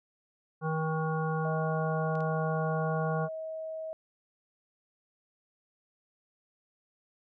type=harmonic tone; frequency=158.7 Hz; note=D#3; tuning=35 cents sharp; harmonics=1 / 3 / 5 / 7 / 9; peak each=-30 / -35 / -37 / -38 / -40 dBFS; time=0.61-3.29 s; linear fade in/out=50 ms
type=tone with pitch glide; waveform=sine; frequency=634 to 638 Hz; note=D#5 to D#5; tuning=+32 to +43 cents; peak=-35 dBFS; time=1.45-3.93 s; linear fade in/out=0 ms; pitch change=+11 cents; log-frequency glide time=2.73-3.03 s
type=clicks; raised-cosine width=0.2 ms; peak=-36 dBFS; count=2; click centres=2.154 / 2.206 s
effects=none